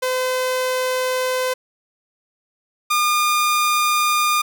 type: tone pair in turn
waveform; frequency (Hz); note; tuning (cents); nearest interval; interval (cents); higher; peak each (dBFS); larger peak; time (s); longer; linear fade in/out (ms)
sawtooth; 511 / 1211.2; C5 / D#6; -41 / -47; octave + minor third; 1494; second; -15 / -12; second; 0.02-1.54 / 2.9-4.42; neither; 10
effects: none